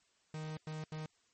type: tone bursts at uneven times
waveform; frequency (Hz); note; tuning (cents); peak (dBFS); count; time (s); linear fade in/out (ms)
45% pulse; 155.56; D#3; 0; -40; 3; 0.34-0.57 / 0.67-0.84 / 0.92-1.06; 2
effects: white hiss -73 dBFS RMS until 1.33 s + MP3 32 kbps